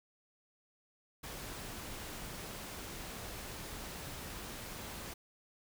pink noise, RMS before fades -45 dBFS, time 1.23-5.14 s, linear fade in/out 10 ms, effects none

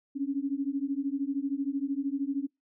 sine beating tone pair, 271.3 / 284.3 Hz, C#4 / C#4, -37 / +44 cents, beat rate 13 Hz, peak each -31 dBFS, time 0.15-2.47 s, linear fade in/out 20 ms, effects noise-tail reverb RT60 0.2 s tail -25 dB re dry

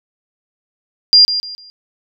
sine tone with echo, 4800 Hz, D8, 37 cents sharp, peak -4 dBFS, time 1.13-1.25 s, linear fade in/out 0 ms, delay 150 ms, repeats 3, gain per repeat -11 dB, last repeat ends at 1.7 s, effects none

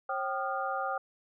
sine tone cluster, 540 / 775 / 1220 / 1405 Hz, C#5 / G5 / D#6 / F6, -45 / -20 / -34 / +10 cents, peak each -37 / -34 / -35 / -38 dBFS, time 0.09-0.98 s, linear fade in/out 5 ms, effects none

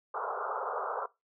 white band-pass noise, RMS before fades -35 dBFS, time 0.14-1.06 s, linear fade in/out 5 ms, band 410 to 1400 Hz, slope 96 dB/octave, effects noise-tail reverb RT60 0.2 s tail -19 dB re dry

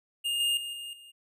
square tone with level steps, 2828 Hz, F7, 21 cents sharp, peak -28 / -25 / -35 / -38 / -49 dBFS, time 0.24-1.12 s, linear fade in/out 20 ms, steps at 0.4 / 0.57 / 0.73 / 0.93 s, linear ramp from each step 2 ms, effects resampled to 32000 Hz

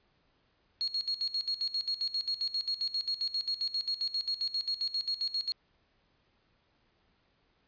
sine tone with tremolo, 4300 Hz, C8, 47 cents sharp, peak -28 dBFS, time 0.81-5.52 s, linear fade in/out 0 ms, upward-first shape square, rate 7.5 Hz, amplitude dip 80%, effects pink hiss -71 dBFS RMS until 7.67 s + resampled to 11025 Hz

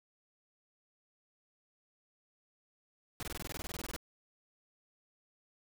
pink noise bursts, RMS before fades -41 dBFS, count 16, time 3.2-3.963 s, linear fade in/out 0 ms, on 28 ms, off 21 ms, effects none

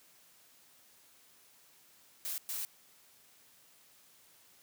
blue noise bursts at uneven times, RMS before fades -38 dBFS, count 2, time 2.25-2.38 / 2.49-2.65 s, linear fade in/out 0 ms, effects white hiss -63 dBFS RMS until 4.62 s + high-pass 80 Hz 12 dB/octave

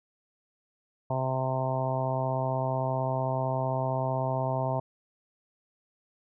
harmonic tone, 130.81 Hz, C3, in tune, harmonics 1 / 2 / 3 / 4 / 5 / 6 / 7 / 8, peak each -30 / -39 / -40 / -38 / -31 / -38 / -34 / -41 dBFS, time 1.1-4.8 s, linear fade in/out 5 ms, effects none

